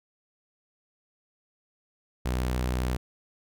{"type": "tone", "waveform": "sawtooth", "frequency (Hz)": 62.4, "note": "B1", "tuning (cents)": 19, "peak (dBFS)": -22, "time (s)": [2.25, 2.97], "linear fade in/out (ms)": 10, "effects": []}